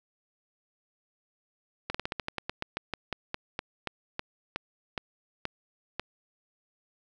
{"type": "slowing click train", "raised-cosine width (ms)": 0.3, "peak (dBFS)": -15, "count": 21, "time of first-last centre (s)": [1.9, 5.996], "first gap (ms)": 45, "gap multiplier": 1.14, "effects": []}